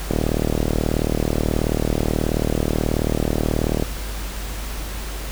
click train, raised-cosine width 2 ms, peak -6 dBFS, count 144, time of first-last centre 0.11-3.824 s, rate 38.5 Hz, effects added 50 Hz sine -27 dBFS peak until 5.31 s + pink hiss -33 dBFS RMS until 5.31 s

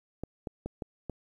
clicks, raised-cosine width 2 ms, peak -22 dBFS, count 5, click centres 0.236 / 0.472 / 0.66 / 0.822 / 1.097 s, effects 10-bit

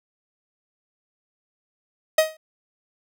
45% pulse tone with exponential decay, 630 Hz, D#5, 21 cents sharp, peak -11 dBFS, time 2.18-2.37 s, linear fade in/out 5 ms, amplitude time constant 40 ms, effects none

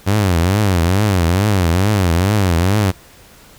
sawtooth tone with vibrato, 93.9 Hz, F#2, 26 cents sharp, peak -8 dBFS, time 0.06-2.92 s, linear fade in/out 20 ms, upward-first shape triangle, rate 2.3 Hz, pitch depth 260 cents each way, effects pink hiss -44 dBFS RMS until 3.58 s

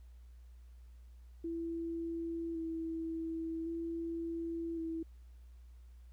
sine tone with vibrato, 329.6 Hz, E4, in tune, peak -36 dBFS, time 1.44-5.03 s, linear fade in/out 5 ms, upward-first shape square, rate 0.45 Hz, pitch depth 17 cents each way, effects added 60 Hz sine -52 dBFS peak until 6.12 s + pink hiss -75 dBFS RMS until 6.12 s

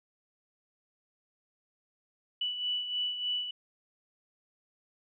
sine beating tone pair, 2962 / 2965.3 Hz, F#7 / F#7, +1 / +3 cents, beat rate 3.3 Hz, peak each -31 / -39 dBFS, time 2.41-3.51 s, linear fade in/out 5 ms, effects none

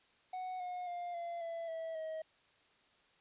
triangle tone with pitch steps, 740 / 721.4 / 703.3 / 685.7 / 668.5 / 651.7 / 635.3 Hz, F#5 / F#5 / F5 / F5 / E5 / E5 / D#5, 0 / -44 / +12 / -32 / +24 / -20 / +36 cents, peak -37 dBFS, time 0.33-2.22 s, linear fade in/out 5 ms, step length 270 ms, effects white hiss -69 dBFS RMS until 3.2 s + resampled to 8000 Hz

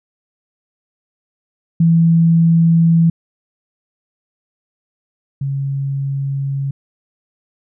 sine tone pair in turn, 165.9 / 137.94 Hz, E3 / C#3, +11 / -8 cents, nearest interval minor third, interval 319 cents, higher first, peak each -8 / -17 dBFS, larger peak first, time 1.8-3.1 / 5.41-6.71 s, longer neither, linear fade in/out 5 ms, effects none

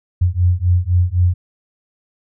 sine beating tone pair, 87.31 / 91.21 Hz, F2 / F#2, 0 / -24 cents, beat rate 3.9 Hz, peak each -15 dBFS, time 0.21-1.34 s, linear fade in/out 10 ms, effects none

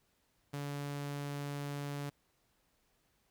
sawtooth tone, 143.2 Hz, D3, 43 cents flat, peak -34 dBFS, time 0.53-2.1 s, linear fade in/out 10 ms, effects pink hiss -75 dBFS RMS until 3.3 s

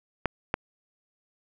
clicks, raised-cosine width 0.5 ms, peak -9 dBFS, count 2, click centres 0.257 / 0.541 s, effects none

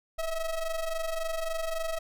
square ring-modulated tone, 321.2 Hz, E4, 45 cents flat, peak -27 dBFS, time 0.18-1.99 s, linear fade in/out 10 ms, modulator 333 Hz, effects none

